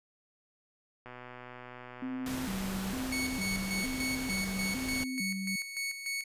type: click train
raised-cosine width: 0.5 ms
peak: -31 dBFS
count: 257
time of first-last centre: 1.06-3.125 s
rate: 124 Hz
type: tone with vibrato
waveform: sine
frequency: 222.8 Hz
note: A3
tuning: 22 cents sharp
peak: -34 dBFS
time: 2.02-5.56 s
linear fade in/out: 5 ms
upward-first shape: square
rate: 1.1 Hz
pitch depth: 260 cents each way
type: noise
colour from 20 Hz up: pink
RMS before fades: -40 dBFS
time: 2.26-5.04 s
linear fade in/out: 2 ms
type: tone with tremolo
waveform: sawtooth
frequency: 2217 Hz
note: C#7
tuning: in tune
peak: -29 dBFS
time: 3.12-6.24 s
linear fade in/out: 5 ms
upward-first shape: square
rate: 3.4 Hz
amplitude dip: 60%
effects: resampled to 32000 Hz

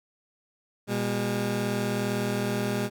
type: tone pair together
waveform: 20% pulse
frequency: 120.98 / 202.7 Hz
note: B2 / G#3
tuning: -35 / -42 cents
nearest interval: major sixth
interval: 893 cents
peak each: -25 / -23 dBFS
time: 0.87-2.9 s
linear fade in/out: 50 ms
effects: none

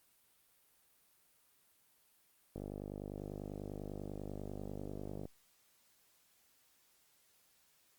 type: click train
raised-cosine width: 2 ms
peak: -30 dBFS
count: 136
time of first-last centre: 2.56-5.255 s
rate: 50.1 Hz
effects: white hiss -71 dBFS RMS until 7.98 s + Opus 32 kbps

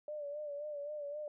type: tone with vibrato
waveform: sine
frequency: 587.3 Hz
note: D5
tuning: in tune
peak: -39 dBFS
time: 0.08-1.28 s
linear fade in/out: 2 ms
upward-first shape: sine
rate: 3.8 Hz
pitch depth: 54 cents each way
effects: none

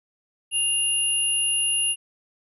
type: tone pair together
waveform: sine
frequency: 2808 / 10550 Hz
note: F7 / E9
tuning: +9 / 0 cents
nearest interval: octave + major seventh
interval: 2291 cents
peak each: -23 dBFS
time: 0.51-1.96 s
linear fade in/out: 50 ms
effects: none

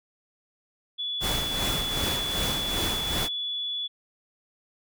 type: tone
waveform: sine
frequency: 3427 Hz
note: A7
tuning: 46 cents flat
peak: -28 dBFS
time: 0.98-3.88 s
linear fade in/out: 20 ms
type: noise with tremolo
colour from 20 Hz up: pink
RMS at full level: -28 dBFS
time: 1.2-3.29 s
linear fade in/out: 50 ms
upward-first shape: sine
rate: 2.6 Hz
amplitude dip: 50%
effects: none

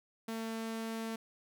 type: tone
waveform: sawtooth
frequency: 224.9 Hz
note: A3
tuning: 38 cents sharp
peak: -33 dBFS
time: 0.28-1.16 s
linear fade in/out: 5 ms
effects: none

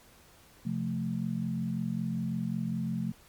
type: chord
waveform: sine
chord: F major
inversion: second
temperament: equal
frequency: 130.81 / 174.61 / 220 Hz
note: C3 / F3 / A3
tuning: 0 / 0 / 0 cents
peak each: -36 / -33 / -33 dBFS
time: 0.65-3.12 s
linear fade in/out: 10 ms
effects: pink hiss -58 dBFS RMS until 3.28 s + MP3 96 kbps

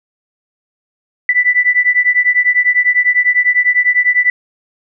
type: beating tone pair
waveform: sine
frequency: 1975 / 1985 Hz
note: B6 / B6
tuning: 0 / +8 cents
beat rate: 10 Hz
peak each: -12 dBFS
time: 1.29-4.3 s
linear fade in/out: 2 ms
effects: none

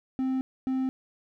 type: tone pair in turn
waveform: triangle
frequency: 261.6 / 261.6 Hz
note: C4 / C4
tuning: 0 / 0 cents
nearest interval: unison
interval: 0 cents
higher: neither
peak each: -23 dBFS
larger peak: neither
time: 0.19-0.41 / 0.67-0.89 s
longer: neither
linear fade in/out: 0 ms
effects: none

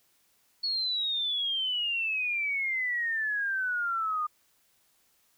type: exponential sweep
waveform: sine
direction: down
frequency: 4394 to 1210 Hz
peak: -27 dBFS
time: 0.63-4.27 s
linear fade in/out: 10 ms
effects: white hiss -68 dBFS RMS until 5.37 s

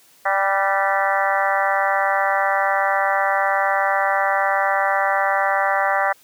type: harmonic tone with a mistuned harmonic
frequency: 196 Hz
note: G3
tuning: in tune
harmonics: 3 / 4 / 5 / 6 / 7 / 8 / 9 / 10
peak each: -24 / -21 / -27 / -25 / -27 / -27 / -26 / -26 dBFS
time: 0.25-6.13 s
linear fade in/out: 10 ms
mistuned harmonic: 8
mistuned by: -46 cents
effects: white hiss -53 dBFS RMS until 6.23 s + high-pass 100 Hz 12 dB/octave

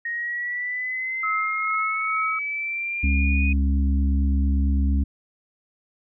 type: linear sweep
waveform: sine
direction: up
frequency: 1864.7 to 2489 Hz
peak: -25 dBFS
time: 0.05-3.53 s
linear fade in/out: 5 ms
type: tone with tremolo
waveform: sine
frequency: 1291 Hz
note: E6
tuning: 37 cents flat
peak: -22 dBFS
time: 1.23-2.39 s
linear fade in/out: 5 ms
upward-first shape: sine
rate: 2.3 Hz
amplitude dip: 40%
type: harmonic tone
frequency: 68.9 Hz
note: C#2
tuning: 10 cents flat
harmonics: 1 / 3 / 4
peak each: -18 / -28 / -30 dBFS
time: 3.03-5.04 s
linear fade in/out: 10 ms
effects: none

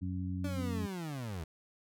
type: harmonic tone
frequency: 91.7 Hz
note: F#2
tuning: 15 cents flat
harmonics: 1 / 2 / 3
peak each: -36 / -39 / -41 dBFS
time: 0.01-0.87 s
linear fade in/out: 20 ms
type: linear sweep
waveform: 30% pulse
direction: down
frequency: 293.7 to 75.1 Hz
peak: -35 dBFS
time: 0.44-1.44 s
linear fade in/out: 5 ms
effects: none

